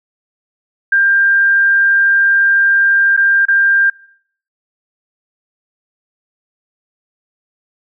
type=tone with dropouts; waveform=sine; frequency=1593 Hz; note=G6; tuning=27 cents sharp; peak=-8 dBFS; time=0.92-3.9 s; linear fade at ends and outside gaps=5 ms; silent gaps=3.166-3.174 / 3.454-3.483 s; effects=noise-tail reverb RT60 0.6 s tail -22 dB re dry